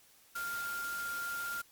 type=tone in noise; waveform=sine; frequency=1396.9 Hz; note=F6; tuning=in tune; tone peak=-36 dBFS; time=0.35-1.62 s; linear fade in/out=10 ms; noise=white; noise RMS=-45 dBFS; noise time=0.35-1.62 s; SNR=+6 dB; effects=white hiss -63 dBFS RMS until 1.71 s + Opus 48 kbps